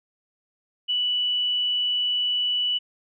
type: tone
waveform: sine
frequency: 2960 Hz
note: F#7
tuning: in tune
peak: -21 dBFS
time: 0.88-2.79 s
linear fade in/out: 20 ms
effects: none